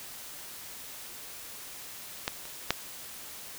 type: clicks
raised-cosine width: 0.2 ms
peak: -11 / -26 / -6 dBFS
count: 3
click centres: 2.279 / 2.454 / 2.706 s
effects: white hiss -44 dBFS RMS until 3.58 s